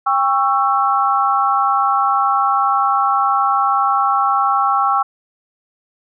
sine chord, C# diminished, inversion second, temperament just, 798.3 / 1108.7 / 1330.5 Hz, G5 / C#6 / E6, +31 / 0 / +16 cents, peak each -17 dBFS, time 0.06-5.03 s, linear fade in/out 10 ms, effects none

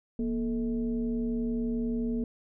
sine tone with frequency modulation, 236.7 Hz, A#3, 27 cents sharp, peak -27 dBFS, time 0.19-2.24 s, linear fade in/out 2 ms, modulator 201 Hz, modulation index 0.69, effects none

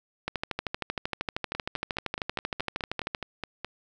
two click trains, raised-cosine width 0.3 ms, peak -17 / -13 dBFS, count 11 / 38, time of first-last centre 1.55-3.646 / 0.28-3.148 s, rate 4.77 / 12.9 Hz, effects none

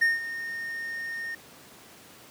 triangle tone with ADSR envelope, 1837 Hz, A#6, 26 cents flat, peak -16 dBFS, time 0.01-1.35 s, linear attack 12 ms, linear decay 170 ms, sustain -14 dB, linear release 6 ms, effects pink hiss -50 dBFS RMS until 2.3 s + high-pass 150 Hz 12 dB/octave

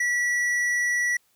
sine tone with tanh clipping, 1945 Hz, B6, 27 cents flat, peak -23 dBFS, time 0-1.17 s, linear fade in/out 5 ms, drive 10 dB, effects white hiss -66 dBFS RMS until 1.35 s

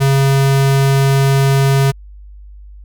square tone, 136.8 Hz, C#3, 23 cents flat, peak -10 dBFS, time 0-1.92 s, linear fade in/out 20 ms, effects added 50 Hz sine -33 dBFS peak until 2.84 s

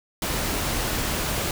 pink noise, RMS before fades -26 dBFS, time 0.22-1.51 s, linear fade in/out 2 ms, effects none

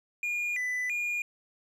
triangle tone with vibrato, 2200 Hz, C#7, 14 cents flat, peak -27 dBFS, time 0.23-1.22 s, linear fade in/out 2 ms, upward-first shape square, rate 1.5 Hz, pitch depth 170 cents each way, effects none

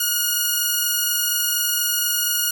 5% pulse tone pair together, 1437.9 / 2900 Hz, F#6 / F#7, -50 / -35 cents, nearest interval octave, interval 1215 cents, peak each -10 / -14 dBFS, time 0-2.51 s, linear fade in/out 5 ms, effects none

